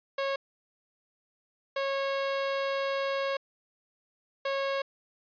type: tone bursts at uneven times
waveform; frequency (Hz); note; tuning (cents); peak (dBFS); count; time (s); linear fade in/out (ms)
sawtooth; 548; C#5; -20; -24; 3; 0.18-0.36 / 1.76-3.37 / 4.45-4.82; 5
effects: resampled to 11025 Hz